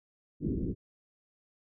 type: low-pass noise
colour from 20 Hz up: white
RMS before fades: -32 dBFS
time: 0.4-0.75 s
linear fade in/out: 50 ms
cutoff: 370 Hz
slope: 48 dB/octave
effects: none